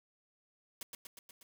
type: noise with echo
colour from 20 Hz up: white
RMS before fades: -43 dBFS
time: 0.81-0.83 s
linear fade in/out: 2 ms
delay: 120 ms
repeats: 5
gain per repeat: -3 dB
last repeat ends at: 1.43 s
effects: none